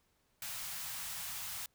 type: band-stop noise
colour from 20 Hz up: white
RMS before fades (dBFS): -42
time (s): 0.42-1.66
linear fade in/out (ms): 2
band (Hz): 180 to 720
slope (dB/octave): 24
effects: pink hiss -75 dBFS RMS until 1.74 s